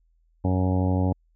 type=harmonic tone with a mistuned harmonic; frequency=92.5 Hz; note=F#2; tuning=in tune; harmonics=1 / 2 / 3 / 4 / 5 / 6 / 7 / 8 / 9 / 10; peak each=-22 / -27 / -27 / -39 / -35 / -34 / -40 / -38 / -36 / -46 dBFS; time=0.44-1.13 s; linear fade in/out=10 ms; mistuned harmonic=10; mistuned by=+24 cents; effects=added 41 Hz sine -61 dBFS peak until 1.35 s

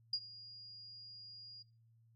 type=tone with ADSR envelope; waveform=sine; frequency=4847 Hz; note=D#8; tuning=46 cents flat; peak=-31 dBFS; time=0.13-1.63 s; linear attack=5 ms; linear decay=61 ms; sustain=-19 dB; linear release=13 ms; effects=noise-tail reverb RT60 0.4 s tail -21 dB re dry + added 114 Hz sine -65 dBFS peak until 2.15 s

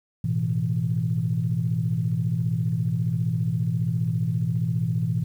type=chord; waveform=sine; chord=A suspended second; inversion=none; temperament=equal with one note detuned; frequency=108.67 / 123.47 / 164.81 Hz; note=A2 / B2 / E3; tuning=-21 / 0 / 0 cents; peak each=-27 / -25 / -25 dBFS; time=0.24-5.24 s; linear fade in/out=5 ms; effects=tanh soft clip ceiling -12 dBFS + 9-bit

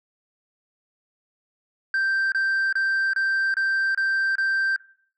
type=tone bursts; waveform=sine; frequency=1568 Hz; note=G6; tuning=in tune; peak=-17 dBFS; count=7; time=1.94-4.762 s; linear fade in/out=2 ms; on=380 ms; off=27 ms; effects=noise-tail reverb RT60 0.5 s tail -20 dB re dry + tanh soft clip ceiling -19 dBFS

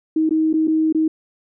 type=tone with dropouts; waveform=sine; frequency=316 Hz; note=D#4; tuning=27 cents sharp; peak=-14 dBFS; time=0.16-1.08 s; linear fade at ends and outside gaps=5 ms; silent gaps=0.293-0.308 / 0.53-0.538 / 0.674-0.679 / 0.926-0.947 s; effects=none

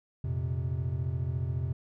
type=chord; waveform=triangle; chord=F suspended fourth; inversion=none; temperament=equal; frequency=87.31 / 116.54 / 130.81 Hz; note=F2 / Bb2 / C3; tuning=0 / 0 / 0 cents; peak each=-31 / -34 / -30 dBFS; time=0.24-1.73 s; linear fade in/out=5 ms; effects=none

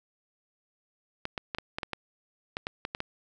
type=clicks; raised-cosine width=0.3 ms; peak=-16 dBFS; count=12; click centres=1.254 / 1.378 / 1.548 / 1.585 / 1.785 / 1.832 / 1.933 / 2.569 / 2.669 / 2.851 / 2.949 / 3.004 s; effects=none

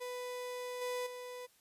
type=tone with level steps; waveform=35% pulse; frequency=496.3 Hz; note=B4; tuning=8 cents sharp; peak=-38 / -34 / -42 dBFS; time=0-1.47 s; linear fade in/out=20 ms; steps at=0.81 / 1.06 s; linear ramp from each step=10 ms; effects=white hiss -68 dBFS RMS until 1.6 s + resampled to 32000 Hz

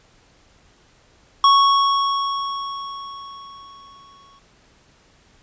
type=tone with exponential decay; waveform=square; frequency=1108.7 Hz; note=C#6; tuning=in tune; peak=-10 dBFS; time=1.44-4.39 s; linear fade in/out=2 ms; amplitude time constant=640 ms; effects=pink hiss -55 dBFS RMS until 5.42 s + resampled to 16000 Hz

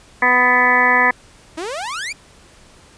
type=harmonic tone; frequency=248.8 Hz; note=B3; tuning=13 cents sharp; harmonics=1 / 2 / 3 / 4 / 5 / 7 / 8 / 9; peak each=-26 / -24 / -22 / -17 / -23 / -16 / -16 / -25 dBFS; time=0.22-1.11 s; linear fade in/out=5 ms
type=exponential sweep; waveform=sawtooth; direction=up; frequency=303.4 to 2489 Hz; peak=-20 dBFS; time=1.57-2.13 s; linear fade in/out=10 ms
effects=pink hiss -47 dBFS RMS until 2.97 s + resampled to 22050 Hz

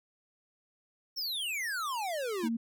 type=exponential sweep; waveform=square; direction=down; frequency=5588 to 298.4 Hz; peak=-33 dBFS; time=1.16-2.49 s; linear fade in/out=20 ms
type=tone; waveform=sine; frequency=230 Hz; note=A#3; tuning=23 cents flat; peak=-29 dBFS; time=2.43-2.57 s; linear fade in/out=10 ms
effects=none

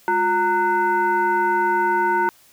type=tone with frequency modulation; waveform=sine; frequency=920 Hz; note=A#5; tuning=23 cents flat; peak=-16 dBFS; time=0.08-2.29 s; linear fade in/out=0 ms; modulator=564 Hz; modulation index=0.97; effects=white hiss -53 dBFS RMS until 2.52 s

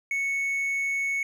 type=tone; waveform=triangle; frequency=2212 Hz; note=C#7; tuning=4 cents flat; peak=-23 dBFS; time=0.11-1.23 s; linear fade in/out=2 ms; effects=none

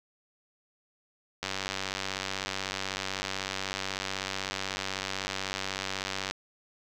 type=click train; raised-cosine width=0.2 ms; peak=-14 dBFS; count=470; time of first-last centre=1.43-6.31 s; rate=96.1 Hz; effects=none

